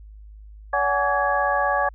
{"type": "tone cluster", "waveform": "sine", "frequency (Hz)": [570, 747, 843, 1144, 1666], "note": ["C#5", "F#5", "G#5", "D6", "G#6"], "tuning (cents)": [48, 16, 26, -46, 5], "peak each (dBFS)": -25, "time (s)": [0.73, 1.89], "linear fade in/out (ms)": 5, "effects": ["added 52 Hz sine -40 dBFS peak until 1.94 s"]}